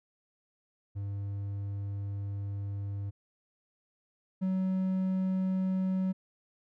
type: tone pair in turn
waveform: triangle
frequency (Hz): 100 / 187.8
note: G2 / F#3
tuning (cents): +35 / +26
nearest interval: major seventh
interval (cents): 1091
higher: second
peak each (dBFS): -31 / -25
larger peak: second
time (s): 0.95-3.11 / 4.41-6.13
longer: first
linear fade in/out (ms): 20
effects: none